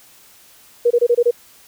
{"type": "tone bursts", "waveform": "sine", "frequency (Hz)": 478.4, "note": "A#4", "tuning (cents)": 45, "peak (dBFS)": -10, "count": 6, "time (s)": [0.85, 1.311], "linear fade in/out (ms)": 10, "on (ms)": 56, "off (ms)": 25, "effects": ["white hiss -48 dBFS RMS until 1.67 s"]}